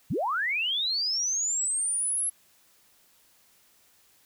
sine linear sweep, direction up, 87.31 to 11175 Hz, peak -25 dBFS, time 0.1-2.3 s, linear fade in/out 10 ms, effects white hiss -62 dBFS RMS until 4.25 s

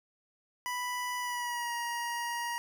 25% pulse tone with pitch glide, 987.8 to 947.6 Hz, B5 to A#5, 0 to +28 cents, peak -29 dBFS, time 0.66-2.58 s, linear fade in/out 0 ms, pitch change -72 cents, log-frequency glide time 1.19-1.73 s, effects none

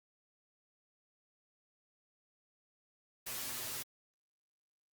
white noise with comb filter, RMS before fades -41 dBFS, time 3.26-3.83 s, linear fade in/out 10 ms, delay 8 ms, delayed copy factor +0.95, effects Opus 48 kbps

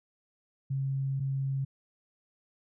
sine tone pair in turn, 135.7 / 135.7 Hz, C#3 / C#3, -36 / -36 cents, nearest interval unison, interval 0 cents, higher neither, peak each -28 dBFS, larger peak neither, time 0.7-1.2 / 1.2-1.65 s, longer first, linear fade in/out 10 ms, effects none

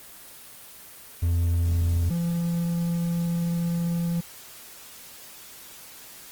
triangle tone pair in turn, 85.1 / 170.2 Hz, F2 / F3, -44 / -44 cents, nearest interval octave, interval 1200 cents, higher second, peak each -18 / -21 dBFS, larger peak first, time 1.22-2.1 / 2.1-4.21 s, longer second, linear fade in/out 10 ms, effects white hiss -45 dBFS RMS until 6.31 s + Opus 24 kbps

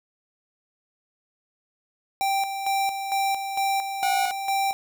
square tone with tremolo, 784 Hz, G5, in tune, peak -22 dBFS, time 2.21-4.73 s, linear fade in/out 0 ms, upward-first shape square, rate 2.2 Hz, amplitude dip 55%
sawtooth tone, 728 Hz, F#5, 28 cents flat, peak -23 dBFS, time 4.03-4.31 s, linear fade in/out 0 ms
effects none

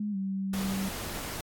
sine tone with pitch glide, 208.4 to 193.32 Hz, G#3 to G3, +6 to -24 cents, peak -29 dBFS, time 0-0.89 s, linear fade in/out 5 ms, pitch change -130 cents, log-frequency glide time 0.11-0.16 s
pink noise, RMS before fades -37 dBFS, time 0.53-1.41 s, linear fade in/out 5 ms
effects AAC 64 kbps

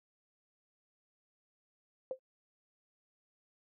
sine tone with exponential decay, 520 Hz, C5, 11 cents flat, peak -30 dBFS, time 2.11-2.19 s, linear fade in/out 1 ms, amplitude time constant 16 ms, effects noise-tail reverb RT60 0.1 s tail -23 dB re dry

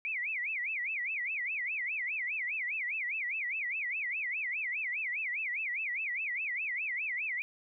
sine tone with vibrato, 2256 Hz, C#7, 30 cents sharp, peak -32 dBFS, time 0.05-7.42 s, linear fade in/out 0 ms, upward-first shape sine, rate 4.9 Hz, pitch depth 280 cents each way, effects none

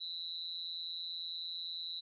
sine tone with amplitude modulation, 3951 Hz, B7, in tune, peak -35 dBFS, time 0-2.01 s, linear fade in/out 20 ms, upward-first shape sine, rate 169 Hz, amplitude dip 95%, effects none

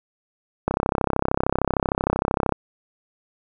click train, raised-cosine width 1 ms, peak -5 dBFS, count 62, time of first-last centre 0.68-2.523 s, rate 33.1 Hz, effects none

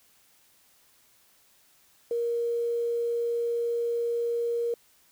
sine tone with quantisation, 470.5 Hz, A#4, 16 cents sharp, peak -25 dBFS, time 2.11-4.74 s, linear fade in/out 2 ms, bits 9, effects white hiss -62 dBFS RMS until 5.11 s

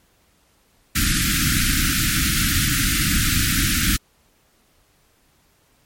pink band-stop noise, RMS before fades -19 dBFS, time 0.95-3.97 s, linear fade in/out 10 ms, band 320 to 1300 Hz, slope 96 dB/octave, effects pink hiss -60 dBFS RMS until 5.85 s + MP3 64 kbps

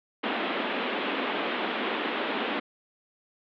pink band-pass noise, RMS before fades -30 dBFS, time 0.23-2.6 s, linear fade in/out 10 ms, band 220 to 3500 Hz, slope 48 dB/octave, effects none

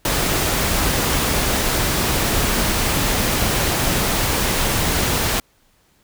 pink noise, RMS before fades -19 dBFS, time 0.05-5.4 s, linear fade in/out 2 ms, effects pink hiss -59 dBFS RMS until 6.03 s

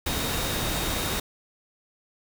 sine tone in noise, 3729 Hz, A#7, in tune, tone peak -36 dBFS, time 0.06-1.2 s, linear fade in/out 5 ms, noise pink, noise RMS -28 dBFS, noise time 0.06-1.2 s, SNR -11 dB, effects none

